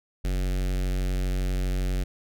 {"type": "tone with notch filter", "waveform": "square", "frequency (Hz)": 46.25, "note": "F#1", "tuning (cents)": 0, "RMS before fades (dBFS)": -26, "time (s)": [0.24, 2.04], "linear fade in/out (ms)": 10, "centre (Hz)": 1000, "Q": 1.2, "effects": []}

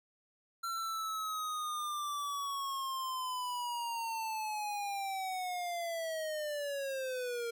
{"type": "linear sweep", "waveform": "square", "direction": "down", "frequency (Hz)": [1363, 461.8], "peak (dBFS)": -36, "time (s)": [0.63, 7.51], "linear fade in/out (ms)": 10, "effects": []}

